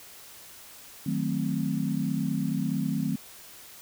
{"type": "chord", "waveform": "sine", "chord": "D# diminished seventh", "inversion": "none", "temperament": "equal", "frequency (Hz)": [155.56, 185, 220, 261.6], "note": ["D#3", "F#3", "A3", "C4"], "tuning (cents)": [0, 0, 0, 0], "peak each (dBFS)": -31, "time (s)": [1.06, 3.16], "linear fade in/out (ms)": 5, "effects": ["white hiss -48 dBFS RMS until 3.81 s"]}